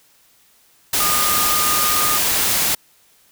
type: tone in noise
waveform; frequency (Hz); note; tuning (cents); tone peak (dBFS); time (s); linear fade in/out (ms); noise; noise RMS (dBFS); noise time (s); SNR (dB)
sine; 1223; D#6; -30; -21; 1-2.18; 5; white; -18; 0.93-2.75; -6
effects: white hiss -55 dBFS RMS until 3.31 s